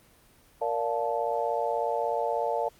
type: chord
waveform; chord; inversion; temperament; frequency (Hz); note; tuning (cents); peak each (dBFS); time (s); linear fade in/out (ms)
sine; Bb major seventh; none; just; 466.2 / 582.7 / 699.2 / 874.1; Bb4 / D5 / F5 / A5; 0 / -14 / +2 / -12; -31; 0.61-2.69; 10
effects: pink hiss -59 dBFS RMS until 2.79 s + Opus 24 kbps